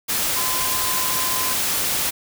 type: tone in noise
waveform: sine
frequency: 1028 Hz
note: C6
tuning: 31 cents flat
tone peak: -28 dBFS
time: 0.35-1.55 s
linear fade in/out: 20 ms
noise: white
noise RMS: -22 dBFS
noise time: 0.08-2.11 s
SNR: -9 dB
effects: none